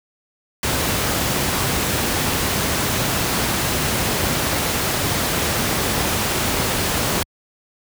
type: noise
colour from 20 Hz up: pink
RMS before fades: -20 dBFS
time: 0.63-7.23 s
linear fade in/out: 2 ms
effects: high-pass 60 Hz 12 dB/octave